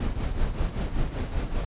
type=noise with tremolo; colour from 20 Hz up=brown; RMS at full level=-24 dBFS; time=0-1.65 s; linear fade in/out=5 ms; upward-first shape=triangle; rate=5.2 Hz; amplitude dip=70%; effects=resampled to 8000 Hz